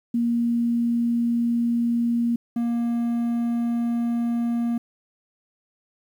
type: tone pair in turn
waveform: sine / triangle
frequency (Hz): 235.5 / 235.5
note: A#3 / A#3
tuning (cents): +18 / +18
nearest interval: unison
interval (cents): 0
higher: neither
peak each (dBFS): -19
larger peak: neither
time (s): 0.14-2.36 / 2.56-4.78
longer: neither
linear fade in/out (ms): 5
effects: 9-bit